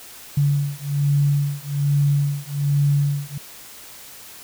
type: beating tone pair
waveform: sine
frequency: 142.4 / 143.6 Hz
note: C#3 / D3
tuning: +47 / -39 cents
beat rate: 1.2 Hz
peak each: -20 dBFS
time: 0.37-3.38 s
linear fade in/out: 5 ms
effects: white hiss -41 dBFS RMS until 4.43 s